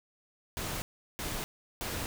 pink noise bursts, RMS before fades -36 dBFS, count 3, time 0.57-2.06 s, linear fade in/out 0 ms, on 250 ms, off 370 ms, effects none

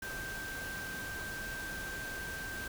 sine tone in noise, 1568 Hz, G6, in tune, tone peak -40 dBFS, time 0.02-2.68 s, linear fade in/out 5 ms, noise pink, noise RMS -44 dBFS, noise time 0.02-2.68 s, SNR +1 dB, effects none

